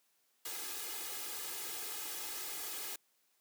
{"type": "noise with comb filter", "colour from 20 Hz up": "white", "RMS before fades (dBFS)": -42, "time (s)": [0.45, 2.96], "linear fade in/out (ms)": 5, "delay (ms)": 2.4, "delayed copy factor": 0.95, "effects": ["white hiss -75 dBFS RMS until 3.4 s", "high-pass 200 Hz 12 dB/octave"]}